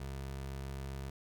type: tone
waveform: 25% pulse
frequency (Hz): 67.6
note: C#2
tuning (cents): -43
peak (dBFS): -36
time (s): 0-1.1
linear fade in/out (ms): 5
effects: none